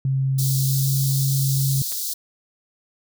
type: tone with pitch glide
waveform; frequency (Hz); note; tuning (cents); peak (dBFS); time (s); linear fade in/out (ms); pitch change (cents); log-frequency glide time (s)
sine; 134.1 to 136.21; C3 to C#3; +43 to -30; -18; 0.05-1.82; 2; +27; 0.56-0.95
type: high-pass noise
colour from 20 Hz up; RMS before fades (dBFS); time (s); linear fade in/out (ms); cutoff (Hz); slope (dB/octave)
white; -27; 0.38-2.14; 10; 3800; 48
type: clicks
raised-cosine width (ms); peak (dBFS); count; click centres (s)
0.2; -24; 2; 1.919 / 1.926
effects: none